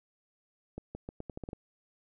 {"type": "accelerating click train", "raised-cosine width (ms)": 2, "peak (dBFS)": -26, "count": 9, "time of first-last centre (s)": [0.78, 1.531], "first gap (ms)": 170, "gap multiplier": 0.82, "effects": []}